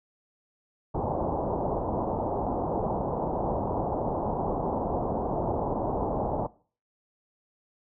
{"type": "low-pass noise", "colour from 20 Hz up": "white", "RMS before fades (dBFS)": -29, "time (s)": [0.94, 6.47], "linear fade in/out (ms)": 10, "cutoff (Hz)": 910, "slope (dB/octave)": 48, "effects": ["noise-tail reverb RT60 0.4 s tail -19 dB re dry"]}